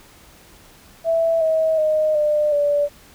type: tone with pitch steps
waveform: sine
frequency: 659.3 / 638.7 / 618.7 / 599.4 / 580.6 Hz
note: E5 / D#5 / D#5 / D5 / D5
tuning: 0 / +45 / -10 / +35 / -20 cents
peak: -15 dBFS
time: 1.04-2.89 s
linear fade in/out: 50 ms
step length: 370 ms
effects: pink hiss -48 dBFS RMS until 3.14 s